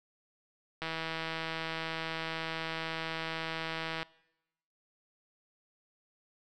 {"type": "click train", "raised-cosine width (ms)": 0.3, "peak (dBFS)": -20, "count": 521, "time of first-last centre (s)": [0.82, 4.03], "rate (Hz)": 162, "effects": ["noise-tail reverb RT60 0.9 s tail -23 dB re dry"]}